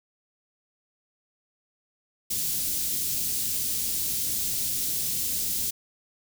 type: band-stop noise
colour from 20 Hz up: white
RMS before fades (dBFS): -28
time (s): 2.3-5.71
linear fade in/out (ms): 10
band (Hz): 250 to 4600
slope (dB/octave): 12
effects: none